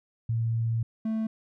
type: tone pair in turn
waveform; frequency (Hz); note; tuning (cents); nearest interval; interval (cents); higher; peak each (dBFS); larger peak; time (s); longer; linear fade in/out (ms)
sine / triangle; 114.4 / 220.8; A#2 / A3; -32 / +6; major seventh; 1138; second; -24; neither; 0.29-0.83 / 1.05-1.27; first; 5
effects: none